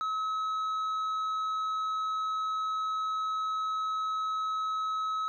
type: tone with tanh clipping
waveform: sine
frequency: 1285 Hz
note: E6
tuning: 45 cents flat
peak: -30 dBFS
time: 0.01-5.28 s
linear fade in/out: 0 ms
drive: 5 dB
effects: none